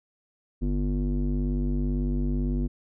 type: tone with low-pass filter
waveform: square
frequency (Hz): 49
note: G1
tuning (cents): 0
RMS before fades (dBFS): -26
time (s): 0.61-2.68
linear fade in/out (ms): 20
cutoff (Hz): 280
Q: 4
effects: none